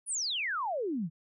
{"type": "exponential sweep", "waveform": "sine", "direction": "down", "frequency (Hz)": [10548, 146.83], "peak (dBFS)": -30, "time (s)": [0.06, 1.1], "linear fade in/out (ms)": 50, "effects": []}